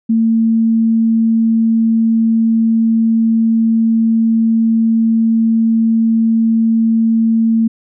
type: tone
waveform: sine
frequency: 225.7 Hz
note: A3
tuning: 44 cents sharp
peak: -9 dBFS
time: 0.09-7.68 s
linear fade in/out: 10 ms
effects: none